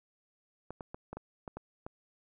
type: clicks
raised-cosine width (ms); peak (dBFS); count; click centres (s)
1; -27; 8; 0.706 / 0.808 / 0.945 / 1.13 / 1.17 / 1.478 / 1.57 / 1.865
effects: none